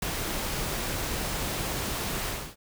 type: noise with ADSR envelope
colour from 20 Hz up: pink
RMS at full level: -29 dBFS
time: 0.02-2.56 s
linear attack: 5 ms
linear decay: 15 ms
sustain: -2 dB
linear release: 280 ms
effects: none